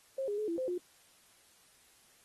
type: tone with pitch steps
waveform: sine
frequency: 535 / 410.9 / 426.9 / 336.1 / 517 / 356.6 Hz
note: C5 / G#4 / G#4 / E4 / C5 / F4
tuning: +38 / -18 / +48 / +34 / -21 / +36 cents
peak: -32 dBFS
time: 0.18-0.78 s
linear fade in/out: 5 ms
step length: 100 ms
effects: white hiss -64 dBFS RMS until 2.24 s + AAC 32 kbps